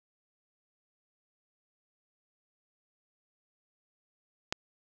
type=click; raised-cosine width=0.2 ms; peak=-12 dBFS; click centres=4.525 s; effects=none